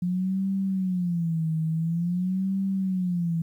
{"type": "tone with vibrato", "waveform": "sine", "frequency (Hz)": 175.8, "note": "F3", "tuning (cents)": 12, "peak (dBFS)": -23, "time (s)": [0.02, 3.42], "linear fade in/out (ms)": 5, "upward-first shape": "sine", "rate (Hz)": 0.48, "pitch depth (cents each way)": 170, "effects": ["10-bit"]}